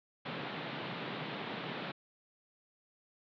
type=band-pass noise; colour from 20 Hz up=pink; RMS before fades=-41 dBFS; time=0.25-1.92 s; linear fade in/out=10 ms; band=130 to 3900 Hz; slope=48 dB/octave; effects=none